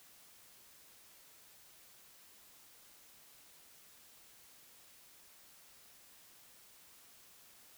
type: silence
effects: white hiss -61 dBFS RMS until 7.77 s